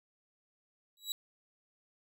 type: tone with exponential growth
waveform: sawtooth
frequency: 3900 Hz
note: B7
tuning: 23 cents flat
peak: -27 dBFS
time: 0.97-1.12 s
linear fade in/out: 1 ms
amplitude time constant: 32 ms
effects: none